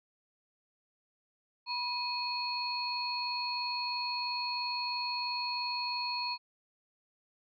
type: tone cluster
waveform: sine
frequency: 977 / 2504 / 4327 Hz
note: B5 / D#7 / C#8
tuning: -19 / +10 / -43 cents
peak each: -36 / -40 / -35 dBFS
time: 1.66-6.38 s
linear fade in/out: 50 ms
effects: none